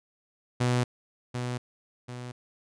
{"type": "tone with echo", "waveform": "sawtooth", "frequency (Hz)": 123.47, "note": "B2", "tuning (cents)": 0, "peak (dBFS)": -19, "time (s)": [0.6, 0.84], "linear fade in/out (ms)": 10, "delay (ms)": 740, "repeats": 2, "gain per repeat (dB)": -7, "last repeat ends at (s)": 2.32, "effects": ["resampled to 22050 Hz"]}